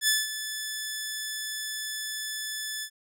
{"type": "tone with ADSR envelope", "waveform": "10% pulse", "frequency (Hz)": 1737, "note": "A6", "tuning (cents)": -23, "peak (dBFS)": -11, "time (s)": [0.01, 2.9], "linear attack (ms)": 68, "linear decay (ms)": 190, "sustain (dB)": -12, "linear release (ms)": 72, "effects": []}